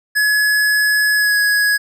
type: tone with pitch glide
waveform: square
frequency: 1695 to 1669.7 Hz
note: G#6 to G#6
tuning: +35 to +9 cents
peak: -13 dBFS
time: 0.15-1.78 s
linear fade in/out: 20 ms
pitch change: -26 cents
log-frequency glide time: 1.15-1.36 s
effects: none